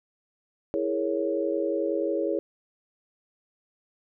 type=chord; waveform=sine; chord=A# half-diminished seventh; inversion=second; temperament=equal; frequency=329.6 / 415.3 / 466.2 / 554.4 Hz; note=E4 / G#4 / A#4 / C#5; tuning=0 / 0 / 0 / 0 cents; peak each=-29 / -29 / -33 / -29 dBFS; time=0.74-2.39 s; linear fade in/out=0 ms; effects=none